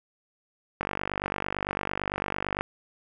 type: click train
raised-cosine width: 0.5 ms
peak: -13 dBFS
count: 89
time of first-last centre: 0.81-2.61 s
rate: 48.9 Hz
effects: none